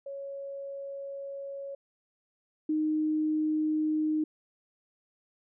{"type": "tone pair in turn", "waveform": "sine", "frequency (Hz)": [554.4, 309], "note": ["C#5", "D#4"], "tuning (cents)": [0, -12], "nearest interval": "minor seventh", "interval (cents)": 1012, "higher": "first", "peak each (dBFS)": [-36, -25], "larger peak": "second", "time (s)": [[0.06, 1.75], [2.69, 4.24]], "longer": "first", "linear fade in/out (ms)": 5, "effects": []}